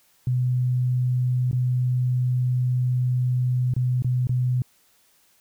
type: tone with dropouts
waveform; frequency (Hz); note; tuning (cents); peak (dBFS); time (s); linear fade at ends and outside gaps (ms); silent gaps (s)
sine; 125.5; B2; +28; -19; 0.27-4.62; 2; 1.513-1.529 / 3.738-3.764 / 4.022-4.045 / 4.271-4.293
effects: white hiss -61 dBFS RMS until 5.4 s